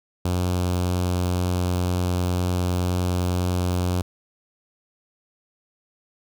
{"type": "tone with notch filter", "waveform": "sawtooth", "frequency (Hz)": 89.8, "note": "F2", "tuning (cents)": 49, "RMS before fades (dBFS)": -23, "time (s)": [0.25, 4.02], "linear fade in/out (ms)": 5, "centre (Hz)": 1900, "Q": 1.4, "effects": []}